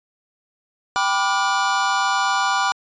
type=chord; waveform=square; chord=G dominant seventh; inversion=none; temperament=equal with one note detuned; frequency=784 / 987.8 / 1174.7 / 1433.7 Hz; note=G5 / B5 / D6 / F6; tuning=0 / 0 / 0 / +45 cents; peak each=-24 dBFS; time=0.96-2.72 s; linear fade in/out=0 ms; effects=resampled to 16000 Hz